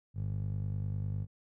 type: tone with band-pass filter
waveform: 15% pulse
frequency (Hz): 49.96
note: G1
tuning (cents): +34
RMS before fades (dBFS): -35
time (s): 0.14-1.27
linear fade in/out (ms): 50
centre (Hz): 110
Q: 2.4
effects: none